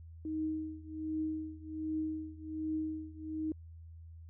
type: tone with tremolo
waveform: sine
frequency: 312.6 Hz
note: D#4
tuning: 8 cents sharp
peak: -31 dBFS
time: 0.25-3.52 s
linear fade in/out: 2 ms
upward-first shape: triangle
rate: 1.3 Hz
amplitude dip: 95%
effects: added 82 Hz sine -48 dBFS peak until 4.29 s